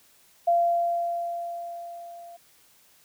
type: tone with level ramp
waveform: sine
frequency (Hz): 688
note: F5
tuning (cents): -26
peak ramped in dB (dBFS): -17 to -42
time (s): 0.47-2.37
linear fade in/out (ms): 10
effects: white hiss -59 dBFS RMS until 3.04 s